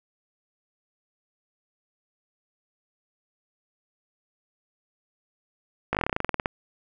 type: slowing click train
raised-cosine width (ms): 0.5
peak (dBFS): -9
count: 16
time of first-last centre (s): 5.93-6.458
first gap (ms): 18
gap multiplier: 1.09
effects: none